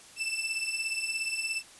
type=beating tone pair; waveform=sawtooth; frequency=2641 / 2658 Hz; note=E7 / E7; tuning=+3 / +14 cents; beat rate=17 Hz; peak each=-31 / -29 dBFS; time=0.16-1.63 s; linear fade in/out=50 ms; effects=white hiss -52 dBFS RMS until 1.79 s + resampled to 24000 Hz